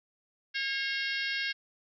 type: harmonic tone with a mistuned harmonic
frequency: 541 Hz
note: C#5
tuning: 42 cents flat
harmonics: 3 / 4 / 5 / 6 / 7 / 8 / 9 / 10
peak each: -34 / -36 / -38 / -40 / -41 / -42 / -43 / -44 dBFS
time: 0.54-1.53 s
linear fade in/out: 20 ms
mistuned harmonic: 5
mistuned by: +41 cents
effects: none